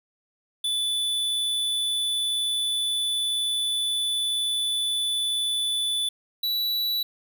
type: tone pair in turn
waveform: square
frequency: 3481 / 3940 Hz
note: A7 / B7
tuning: -19 / -5 cents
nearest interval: major second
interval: 214 cents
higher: second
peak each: -24 / -24 dBFS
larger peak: neither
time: 0.64-6.09 / 6.43-7.03 s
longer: first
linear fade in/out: 5 ms
effects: none